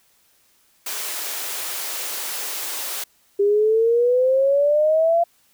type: high-pass noise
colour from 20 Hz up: white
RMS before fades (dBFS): -28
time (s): 0.86-3.04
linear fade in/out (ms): 5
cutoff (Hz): 350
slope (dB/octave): 24
type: exponential sweep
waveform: sine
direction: up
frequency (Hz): 399 to 689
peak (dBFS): -14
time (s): 3.39-5.24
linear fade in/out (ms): 10
effects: white hiss -60 dBFS RMS until 5.53 s